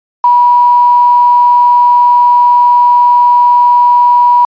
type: tone with quantisation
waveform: sine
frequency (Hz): 971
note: B5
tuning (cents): -30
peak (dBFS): -3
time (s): 0.24-4.45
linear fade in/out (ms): 2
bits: 5
effects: resampled to 11025 Hz